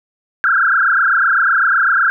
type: tone with frequency modulation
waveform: sine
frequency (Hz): 1480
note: F#6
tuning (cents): 0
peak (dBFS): -10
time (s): 0.44-2.1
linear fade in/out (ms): 0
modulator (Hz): 27.9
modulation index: 5.5
effects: none